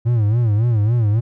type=tone with vibrato; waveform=triangle; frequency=111.7 Hz; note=A2; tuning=27 cents sharp; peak=-11 dBFS; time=0.05-1.21 s; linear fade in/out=20 ms; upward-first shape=sine; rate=3.6 Hz; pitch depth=150 cents each way; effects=none